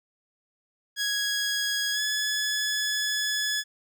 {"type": "tone with pitch glide", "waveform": "15% pulse", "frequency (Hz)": [1661.2, 1705.9], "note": ["G#6", "G#6"], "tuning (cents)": [0, 46], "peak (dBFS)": -19, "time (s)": [0.96, 3.64], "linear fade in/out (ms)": 50, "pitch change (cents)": 46, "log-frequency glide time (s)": [1.92, 2.01], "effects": []}